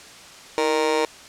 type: tone with amplitude modulation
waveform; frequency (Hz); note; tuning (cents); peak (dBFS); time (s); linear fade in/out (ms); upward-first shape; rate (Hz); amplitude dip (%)
30% pulse; 466.2; A#4; 0; -12; 0.58-1.05; 0; sine; 144; 95
effects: white hiss -43 dBFS RMS until 1.28 s + low-pass 7000 Hz 12 dB/octave